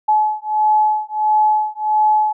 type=beating tone pair; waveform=sine; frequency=854 / 855.5 Hz; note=G#5 / A5; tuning=+48 / -49 cents; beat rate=1.5 Hz; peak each=-16 dBFS; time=0.08-2.33 s; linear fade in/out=10 ms; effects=none